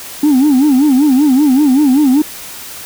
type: tone with vibrato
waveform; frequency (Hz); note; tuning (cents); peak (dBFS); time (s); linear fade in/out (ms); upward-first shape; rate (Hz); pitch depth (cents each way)
sine; 277.2; C#4; 0; -4; 0.23-2.22; 5; sine; 5.2; 170
effects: tanh soft clip ceiling -5 dBFS + white hiss -29 dBFS RMS until 2.85 s